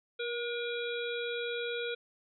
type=harmonic tone with a mistuned harmonic; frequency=479.7 Hz; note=A#4; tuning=50 cents sharp; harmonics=1 / 3 / 5 / 7 / 8; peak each=-35 / -40 / -42 / -43 / -44 dBFS; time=0.19-1.95 s; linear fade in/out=10 ms; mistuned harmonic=1; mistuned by=-18 cents; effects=none